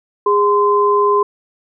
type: tone pair together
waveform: sine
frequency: 410 / 1031.9 Hz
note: G#4 / C6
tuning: -22 / -24 cents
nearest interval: octave + major third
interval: 1598 cents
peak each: -13 dBFS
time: 0.26-1.23 s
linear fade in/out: 5 ms
effects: none